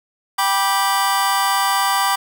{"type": "chord", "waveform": "sawtooth", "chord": "G major", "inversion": "none", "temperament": "just", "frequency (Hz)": [784, 980, 1176], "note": ["G5", "B5", "D6"], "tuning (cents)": [0, -14, 2], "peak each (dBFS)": -16, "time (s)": [0.38, 2.16], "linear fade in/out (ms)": 10, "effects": []}